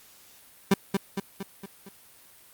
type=tone with echo; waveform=30% pulse; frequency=196 Hz; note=G3; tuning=in tune; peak=-14 dBFS; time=0.71-0.74 s; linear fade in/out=5 ms; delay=230 ms; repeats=5; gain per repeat=-5 dB; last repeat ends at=1.89 s; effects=white hiss -54 dBFS RMS until 2.53 s + Opus 48 kbps